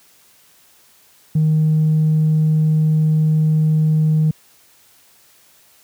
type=tone with tanh clipping; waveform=triangle; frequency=155.7 Hz; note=D#3; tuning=2 cents sharp; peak=-12 dBFS; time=1.35-4.31 s; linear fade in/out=5 ms; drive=5 dB; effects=white hiss -52 dBFS RMS until 5.83 s + high-pass 60 Hz 12 dB/octave